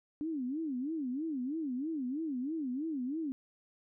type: tone with vibrato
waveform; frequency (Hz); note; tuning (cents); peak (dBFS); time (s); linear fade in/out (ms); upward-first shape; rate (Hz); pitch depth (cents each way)
sine; 284.1; C#4; +43; -33; 0.21-3.32; 0; sine; 3.1; 250
effects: none